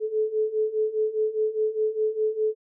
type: beating tone pair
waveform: sine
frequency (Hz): 430 / 434.9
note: A4 / A4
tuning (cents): -40 / -20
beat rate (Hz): 4.9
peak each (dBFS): -27 / -24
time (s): 0-2.55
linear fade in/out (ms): 50
effects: none